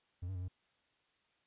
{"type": "tone with pitch steps", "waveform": "triangle", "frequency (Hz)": [88.6, 95.2, 89.9, 92.1], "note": ["F2", "F#2", "F#2", "F#2"], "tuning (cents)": [25, 50, -49, -7], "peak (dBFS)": -36, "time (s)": [0.22, 0.484], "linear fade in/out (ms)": 10, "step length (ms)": 66, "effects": ["white hiss -75 dBFS RMS until 1.46 s", "resampled to 8000 Hz"]}